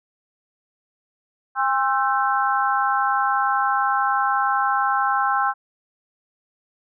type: tone cluster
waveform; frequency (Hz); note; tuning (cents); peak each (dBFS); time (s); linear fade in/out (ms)
sine; 808 / 1062 / 1331 / 1542; G#5 / C6 / E6 / G6; -48 / +25 / +16 / -29; -22 / -23 / -23 / -26; 1.55-5.54; 50
effects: none